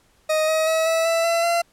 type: tone with pitch steps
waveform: 40% pulse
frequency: 624 / 633.4 / 643 / 652.8 / 662.6 / 672.7 / 682.8 Hz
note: D#5 / D#5 / E5 / E5 / E5 / E5 / F5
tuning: +5 / +31 / -43 / -17 / +9 / +35 / -39 cents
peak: -17 dBFS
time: 0.29-1.62 s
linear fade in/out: 10 ms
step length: 190 ms
effects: pink hiss -60 dBFS RMS until 1.72 s + low-pass 12000 Hz 12 dB/octave